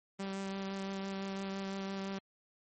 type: tone with vibrato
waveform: sawtooth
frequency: 194.6 Hz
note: G3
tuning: 12 cents flat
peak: -33 dBFS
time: 0.19-2.19 s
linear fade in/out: 10 ms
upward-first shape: sine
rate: 5.9 Hz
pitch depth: 10 cents each way
effects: MP3 32 kbps